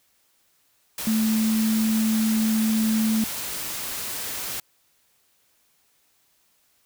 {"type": "tone in noise", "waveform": "sine", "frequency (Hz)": 220, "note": "A3", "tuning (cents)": 0, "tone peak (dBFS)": -19, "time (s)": [1.07, 3.24], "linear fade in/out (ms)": 2, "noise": "white", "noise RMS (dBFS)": -31, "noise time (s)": [0.98, 4.6], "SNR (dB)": 9, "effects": ["white hiss -65 dBFS RMS until 6.85 s"]}